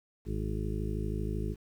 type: harmonic tone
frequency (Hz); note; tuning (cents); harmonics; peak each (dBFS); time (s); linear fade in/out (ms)
52.8; G#1; +29; 1 / 2 / 3 / 4 / 6 / 7 / 8; -34 / -37 / -39 / -40 / -42 / -42 / -43; 0.25-1.56; 50
effects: 10-bit